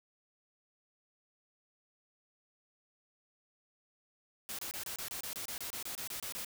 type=noise bursts; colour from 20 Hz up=white; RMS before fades=-41 dBFS; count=16; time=4.49-6.447 s; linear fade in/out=0 ms; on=97 ms; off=27 ms; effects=none